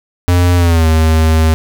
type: tone with pitch glide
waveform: square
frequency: 88.5 to 79.76 Hz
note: F2 to D#2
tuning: +23 to +43 cents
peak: -8 dBFS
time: 0.28-1.54 s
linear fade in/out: 0 ms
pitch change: -180 cents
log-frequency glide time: 0.56-0.87 s
effects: 7-bit